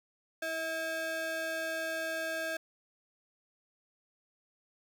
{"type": "ring-modulated tone", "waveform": "square", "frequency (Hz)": 485.4, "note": "B4", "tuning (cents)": -30, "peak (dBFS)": -31, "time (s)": [0.42, 2.57], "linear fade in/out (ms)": 5, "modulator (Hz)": 1130, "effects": ["11-bit"]}